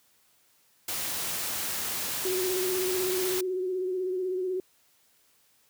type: noise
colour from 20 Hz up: white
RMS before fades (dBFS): -32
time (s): 0.88-3.41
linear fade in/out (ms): 5
type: tone with vibrato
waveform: sine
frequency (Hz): 369.7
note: F#4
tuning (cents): -1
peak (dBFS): -27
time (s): 2.25-4.6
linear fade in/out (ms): 2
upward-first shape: sine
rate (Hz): 16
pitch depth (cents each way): 39
effects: white hiss -65 dBFS RMS until 5.69 s + high-pass 60 Hz 12 dB/octave